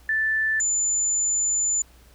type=tone pair in turn; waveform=sine; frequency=1760 / 7040 Hz; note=A6 / A8; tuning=0 / 0 cents; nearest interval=2 octaves; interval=2400 cents; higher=second; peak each=-20 dBFS; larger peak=neither; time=0.09-0.6 / 0.6-1.82 s; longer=second; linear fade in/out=2 ms; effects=added 60 Hz sine -51 dBFS peak until 2.14 s + pink hiss -56 dBFS RMS until 2.14 s